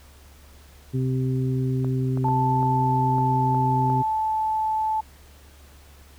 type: harmonic tone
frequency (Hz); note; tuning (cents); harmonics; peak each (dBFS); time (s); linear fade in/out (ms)
129.9; C3; -12; 1 / 2 / 3; -22 / -28 / -32; 0.93-4.03; 20
type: clicks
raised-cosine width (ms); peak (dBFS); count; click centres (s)
1; -22; 8; 1.846 / 2.174 / 2.242 / 2.285 / 2.629 / 3.183 / 3.547 / 3.9
type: tone with pitch glide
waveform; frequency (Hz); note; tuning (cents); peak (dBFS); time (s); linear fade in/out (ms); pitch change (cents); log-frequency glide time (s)
sine; 880 to 871.9; A5 to A5; 0 to -16; -21; 2.24-5.01; 10; -16; 2.62-4.53
effects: added 71 Hz sine -48 dBFS peak until 6.18 s + pink hiss -53 dBFS RMS until 6.18 s